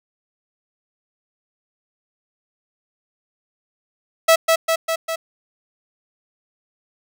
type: tone with echo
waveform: sawtooth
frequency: 653 Hz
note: E5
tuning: 17 cents flat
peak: -6 dBFS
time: 4.28-4.36 s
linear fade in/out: 10 ms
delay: 200 ms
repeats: 4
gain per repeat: -3 dB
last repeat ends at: 5.16 s
effects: none